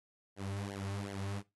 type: tone with flanger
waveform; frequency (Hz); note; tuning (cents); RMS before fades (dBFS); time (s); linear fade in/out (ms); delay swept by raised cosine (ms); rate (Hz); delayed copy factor
sawtooth; 99.1; G2; +19; -40; 0.36-1.43; 50; 0.79 to 4.29; 2.7; -0.95
effects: noise-tail reverb RT60 0.2 s tail -18 dB re dry + AAC 32 kbps